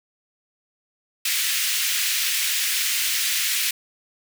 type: high-pass noise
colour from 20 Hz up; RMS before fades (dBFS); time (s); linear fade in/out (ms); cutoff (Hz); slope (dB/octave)
pink; -23; 1.25-3.71; 5; 2000; 24
effects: none